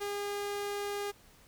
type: tone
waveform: sawtooth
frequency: 406.8 Hz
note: G#4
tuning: 36 cents flat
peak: -30 dBFS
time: 0-1.12 s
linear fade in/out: 20 ms
effects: pink hiss -60 dBFS RMS until 1.47 s